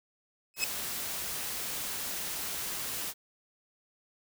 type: tone with exponential growth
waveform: 20% pulse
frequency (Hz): 2566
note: E7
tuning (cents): -47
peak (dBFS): -19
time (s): 0.54-0.64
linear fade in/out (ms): 0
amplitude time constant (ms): 20
type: noise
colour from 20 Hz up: white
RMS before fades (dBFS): -36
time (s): 0.56-3.14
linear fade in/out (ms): 50
effects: none